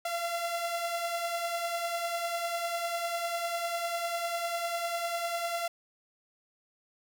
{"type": "beating tone pair", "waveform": "sawtooth", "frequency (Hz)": [675, 685], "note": ["E5", "F5"], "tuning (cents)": [41, -34], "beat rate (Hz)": 10, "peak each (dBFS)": [-34, -28], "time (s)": [0.05, 5.68], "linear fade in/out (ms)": 5, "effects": []}